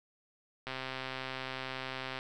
click train, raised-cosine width 0.3 ms, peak -22 dBFS, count 200, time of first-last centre 0.67-2.189 s, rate 131 Hz, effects none

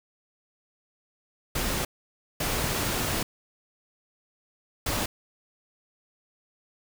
pink noise bursts at uneven times, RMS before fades -28 dBFS, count 3, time 1.55-1.85 / 2.4-3.23 / 4.86-5.06 s, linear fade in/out 5 ms, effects none

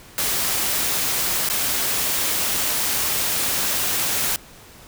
white noise with dropouts, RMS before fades -22 dBFS, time 0.18-4.36 s, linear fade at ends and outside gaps 1 ms, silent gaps 1.489-1.499 s, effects pink hiss -45 dBFS RMS until 4.87 s

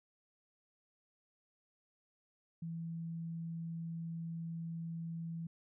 sine tone, 165.7 Hz, E3, 9 cents sharp, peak -39 dBFS, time 2.62-5.47 s, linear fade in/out 5 ms, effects none

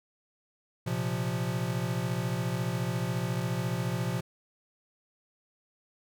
square chord, Bb suspended second, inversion none, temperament equal, 116.54 / 130.81 / 174.61 Hz, Bb2 / C3 / F3, 0 / 0 / 0 cents, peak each -34 dBFS, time 0.86-4.21 s, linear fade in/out 10 ms, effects none

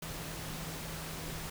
sine tone in noise, 160 Hz, D#3, 49 cents sharp, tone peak -45 dBFS, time 0.02-1.5 s, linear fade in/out 5 ms, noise pink, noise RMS -42 dBFS, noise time 0.02-1.5 s, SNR -6 dB, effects none

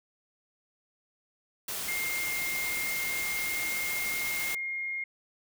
white noise, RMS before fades -35 dBFS, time 1.68-4.55 s, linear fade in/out 5 ms
sine tone with pitch glide, 2120 to 2135 Hz, C7 to C7, +22 to +34 cents, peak -31 dBFS, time 1.88-5.04 s, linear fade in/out 5 ms, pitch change +12 cents, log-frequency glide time 2.61-4.89 s
effects none

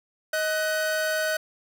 45% pulse tone pair together, 628.6 / 1495 Hz, D#5 / F#6, +18 / +17 cents, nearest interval octave + minor third, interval 1499 cents, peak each -26 / -27 dBFS, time 0.33-1.37 s, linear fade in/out 5 ms, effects none

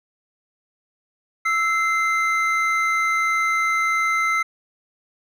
triangle tone pair together, 1318.5 / 2077 Hz, E6 / C7, 0 / -13 cents, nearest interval minor sixth, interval 787 cents, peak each -19 dBFS, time 1.45-4.43 s, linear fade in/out 10 ms, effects none

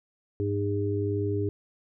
harmonic tone, 101.4 Hz, G#2, 41 cents flat, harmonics 1 / 3 / 4, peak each -28 / -32 / -29 dBFS, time 0.4-1.49 s, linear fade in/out 0 ms, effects none

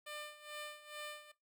10% pulse tone with tremolo, 598 Hz, D5, 31 cents sharp, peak -35 dBFS, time 0.06-1.32 s, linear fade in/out 10 ms, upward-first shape sine, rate 2.3 Hz, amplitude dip 80%, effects noise-tail reverb RT60 0.2 s tail -18 dB re dry

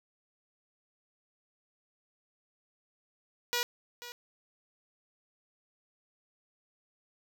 5% pulse tone with echo, 482.5 Hz, B4, 40 cents flat, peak -17 dBFS, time 3.53-3.63 s, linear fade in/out 0 ms, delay 490 ms, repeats 1, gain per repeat -14 dB, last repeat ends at 4.12 s, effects none

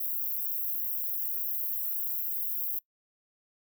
white high-pass noise, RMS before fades -32 dBFS, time 0-2.79 s, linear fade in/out 5 ms, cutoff 12000 Hz, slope 96 dB/octave, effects noise-tail reverb RT60 0.1 s tail -23 dB re dry

